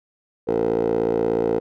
10% pulse tone with band-pass filter, 56.7 Hz, A#1, 47 cents flat, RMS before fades -21 dBFS, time 0.47-1.6 s, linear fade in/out 20 ms, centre 480 Hz, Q 9.6, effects none

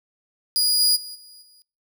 sawtooth tone with level steps, 4894 Hz, D#8, 29 cents flat, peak -15 / -13 / -32 / -42 / -49 dBFS, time 0.56-1.62 s, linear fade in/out 0 ms, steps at 0.79 / 0.95 / 1.14 / 1.41 s, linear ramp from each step 20 ms, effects noise-tail reverb RT60 0.4 s tail -25 dB re dry

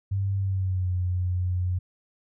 sine tone with pitch glide, 98 to 90.39 Hz, G2 to F#2, 0 to -40 cents, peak -23 dBFS, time 0.11-1.79 s, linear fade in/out 10 ms, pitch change -140 cents, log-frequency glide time 0.37-0.92 s, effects none

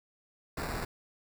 pink noise with sample-and-hold, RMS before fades -36 dBFS, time 0.57-0.85 s, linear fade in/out 5 ms, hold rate 3150 Hz, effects none

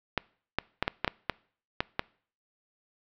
clicks, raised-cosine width 0.3 ms, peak -9 dBFS, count 9, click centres 0.177 / 0.586 / 0.826 / 0.879 / 1.046 / 1.078 / 1.297 / 1.805 / 1.994 s, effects noise-tail reverb RT60 0.5 s tail -24 dB re dry + low-pass 4000 Hz 12 dB/octave

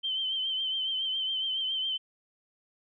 sine tone with vibrato, 3100 Hz, G7, 20 cents flat, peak -28 dBFS, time 0.03-1.98 s, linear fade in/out 20 ms, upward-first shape triangle, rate 7.2 Hz, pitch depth 51 cents each way, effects none

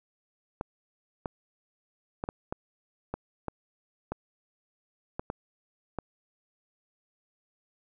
clicks, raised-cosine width 1 ms, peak -18 dBFS, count 11, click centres 0.611 / 1.258 / 2.239 / 2.289 / 2.525 / 3.14 / 3.483 / 4.12 / 5.195 / 5.301 / 5.987 s, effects none

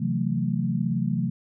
sine chord, F# half-diminished seventh, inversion second, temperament just, 133.2 / 166.5 / 185 / 222 Hz, C3 / E3 / F#3 / A3, +31 / +18 / 0 / +16 cents, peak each -28 dBFS, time 0-1.3 s, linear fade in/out 10 ms, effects none

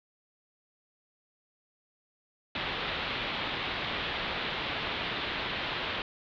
white low-pass noise, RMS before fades -34 dBFS, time 2.55-6.02 s, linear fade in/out 2 ms, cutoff 3800 Hz, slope 48 dB/octave, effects none

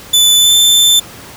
sawtooth tone with pitch glide, 3496 to 3541 Hz, A7 to A7, -12 to +10 cents, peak -3 dBFS, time 0.13-1 s, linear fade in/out 10 ms, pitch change +22 cents, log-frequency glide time 0.38-0.54 s, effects pink hiss -33 dBFS RMS until 1.36 s + high-pass 60 Hz 12 dB/octave

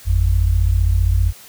sine tone pair together, 51.73 / 87 Hz, G#1 / F2, -6 / -6 cents, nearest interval major sixth, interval 900 cents, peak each -15 dBFS, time 0.05-1.33 s, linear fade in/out 50 ms, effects white hiss -42 dBFS RMS until 1.48 s

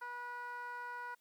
15% pulse tone with band-pass filter, 486.4 Hz, B4, 26 cents flat, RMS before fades -44 dBFS, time 0.01-1.15 s, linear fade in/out 10 ms, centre 1200 Hz, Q 7.2, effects white hiss -75 dBFS RMS until 1.2 s + MP3 96 kbps

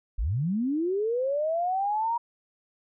sine linear sweep, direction up, 38 to 954 Hz, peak -24 dBFS, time 0.18-2.18 s, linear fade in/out 10 ms, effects none

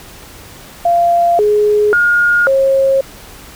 sine tone with pitch steps, 690 / 418.6 / 1426 / 540 Hz, F5 / G#4 / F6 / C#5, -21 / +14 / +36 / -45 cents, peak -8 dBFS, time 0.85-3.01 s, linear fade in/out 5 ms, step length 540 ms, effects pink hiss -36 dBFS RMS until 3.55 s

